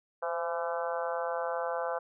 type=harmonic tone with a mistuned harmonic; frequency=168.6 Hz; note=E3; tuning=39 cents sharp; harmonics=3 / 4 / 5 / 6 / 7 / 8 / 9; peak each=-34 / -36 / -38 / -40 / -41 / -42 / -43 dBFS; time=0.22-1.99 s; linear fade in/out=10 ms; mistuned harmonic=3; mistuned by=+33 cents; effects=none